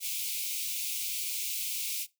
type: high-pass noise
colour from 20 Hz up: white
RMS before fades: -34 dBFS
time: 0-2.07 s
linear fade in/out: 50 ms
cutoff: 2200 Hz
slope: 96 dB/octave
effects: noise-tail reverb RT60 0.2 s tail -19 dB re dry